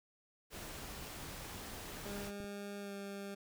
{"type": "noise", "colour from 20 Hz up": "pink", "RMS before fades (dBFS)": -47, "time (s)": [0.5, 2.32], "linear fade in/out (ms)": 50}
{"type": "tone with pitch glide", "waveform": "20% pulse", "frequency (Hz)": [202.2, 199.3], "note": ["G#3", "G3"], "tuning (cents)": [-46, 29], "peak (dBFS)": -38, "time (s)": [2.05, 3.35], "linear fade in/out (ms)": 10, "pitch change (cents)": -25, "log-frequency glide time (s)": [2.8, 2.93]}
{"type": "clicks", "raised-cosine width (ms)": 3, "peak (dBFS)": [-45, -35, -39], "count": 3, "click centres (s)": [2.179, 2.403, 2.443]}
{"effects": []}